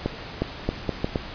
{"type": "accelerating click train", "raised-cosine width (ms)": 2, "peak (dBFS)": -9, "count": 6, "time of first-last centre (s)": [0.06, 1.158], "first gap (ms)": 360, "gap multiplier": 0.75, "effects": ["pink hiss -37 dBFS RMS until 1.34 s", "resampled to 11025 Hz"]}